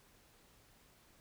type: silence
effects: pink hiss -66 dBFS RMS until 1.2 s